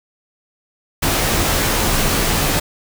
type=noise with comb filter; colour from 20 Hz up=pink; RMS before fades=-17 dBFS; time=1.02-2.6 s; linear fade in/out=10 ms; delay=16 ms; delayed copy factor=-0.5; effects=none